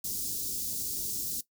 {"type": "band-stop noise", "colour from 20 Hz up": "white", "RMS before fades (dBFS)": -34, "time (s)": [0.04, 1.41], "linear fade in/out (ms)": 5, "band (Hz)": [370, 4800], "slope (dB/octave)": 24, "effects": ["noise-tail reverb RT60 0.1 s tail -17 dB re dry"]}